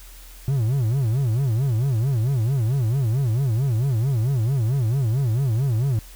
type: tone with vibrato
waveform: triangle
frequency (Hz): 123.47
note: B2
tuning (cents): 0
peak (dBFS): -16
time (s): 0.48-5.99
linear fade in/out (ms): 0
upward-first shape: sine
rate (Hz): 4.5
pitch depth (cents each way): 240
effects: added 42 Hz sine -41 dBFS peak until 6.15 s + white hiss -47 dBFS RMS until 6.15 s